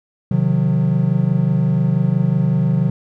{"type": "chord", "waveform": "triangle", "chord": "C diminished", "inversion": "none", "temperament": "equal with one note detuned", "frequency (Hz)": [130.81, 155.56, 181.4], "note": ["C3", "Eb3", "Gb3"], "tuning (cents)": [0, 0, -34], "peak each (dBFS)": -16, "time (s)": [0.31, 2.9], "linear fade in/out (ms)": 5, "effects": []}